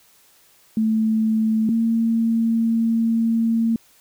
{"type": "tone pair in turn", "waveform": "sine", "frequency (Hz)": [220, 227.8], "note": ["A3", "A#3"], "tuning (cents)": [0, -40], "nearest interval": "minor second", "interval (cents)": 60, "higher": "second", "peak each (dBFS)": -16, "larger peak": "neither", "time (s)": [[0.77, 1.69], [1.69, 3.76]], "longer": "second", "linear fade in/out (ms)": 2, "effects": ["white hiss -55 dBFS RMS until 4 s"]}